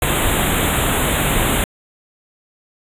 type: band-stop noise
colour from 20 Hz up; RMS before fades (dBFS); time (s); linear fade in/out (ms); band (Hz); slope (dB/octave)
pink; -17; 0.02-1.64; 2; 3800 to 7000; 96
effects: resampled to 32000 Hz